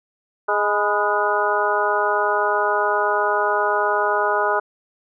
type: harmonic tone with a mistuned harmonic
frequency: 207.7 Hz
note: G#3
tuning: in tune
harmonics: 2 / 3 / 4 / 5 / 6 / 7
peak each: -24 / -24 / -24 / -24 / -24 / -24 dBFS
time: 0.48-4.6 s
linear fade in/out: 10 ms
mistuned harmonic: 5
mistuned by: -66 cents
effects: none